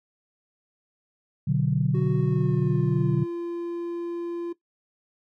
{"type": "chord", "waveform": "sine", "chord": "B minor", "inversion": "none", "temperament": "equal", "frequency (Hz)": [123.47, 146.83, 185], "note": ["B2", "D3", "F#3"], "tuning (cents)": [0, 0, 0], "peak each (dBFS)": [-26, -22, -26], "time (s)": [1.47, 3.24], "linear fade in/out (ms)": 10}
{"type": "tone with pitch glide", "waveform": "triangle", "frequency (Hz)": [370, 343.2], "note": ["F#4", "F4"], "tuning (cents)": [0, -30], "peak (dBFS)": -26, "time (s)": [1.94, 4.53], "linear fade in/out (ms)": 10, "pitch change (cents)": -130, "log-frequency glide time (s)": [2.2, 3.17]}
{"effects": ["noise-tail reverb RT60 0.1 s tail -17 dB re dry", "tanh soft clip ceiling -9 dBFS"]}